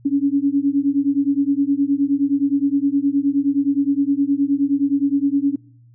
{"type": "beating tone pair", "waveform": "sine", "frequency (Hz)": [276.1, 285.7], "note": ["C#4", "D4"], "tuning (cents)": [-7, -48], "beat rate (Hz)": 9.6, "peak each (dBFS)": -18, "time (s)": [0.05, 5.56], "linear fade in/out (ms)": 10, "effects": ["noise-tail reverb RT60 0.6 s tail -24 dB re dry", "added 119 Hz sine -46 dBFS peak until 5.94 s"]}